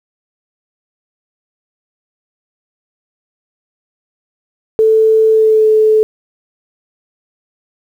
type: tone with pitch glide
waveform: sine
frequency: 440.3 to 433.7 Hz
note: A4 to A4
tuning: +1 to -25 cents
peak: -6 dBFS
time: 4.79-6.03 s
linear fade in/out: 0 ms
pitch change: -26 cents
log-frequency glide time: 5.31-5.68 s
effects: 7-bit